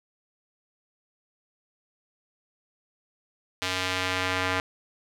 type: tone with band-pass filter sweep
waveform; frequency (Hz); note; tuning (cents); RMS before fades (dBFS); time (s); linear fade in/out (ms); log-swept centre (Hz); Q
square; 92.5; F#2; 0; -28; 3.62-4.6; 0; 3400 to 1800; 0.91
effects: none